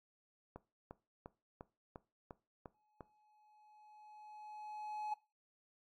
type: click train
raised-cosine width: 1 ms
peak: -34 dBFS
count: 8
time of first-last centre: 0.56-3.008 s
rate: 2.86 Hz
type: tone with exponential growth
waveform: triangle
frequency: 848 Hz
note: G#5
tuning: 36 cents sharp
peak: -37 dBFS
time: 2.74-5.14 s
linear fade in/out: 5 ms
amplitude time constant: 520 ms
effects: noise-tail reverb RT60 0.3 s tail -18 dB re dry + AAC 64 kbps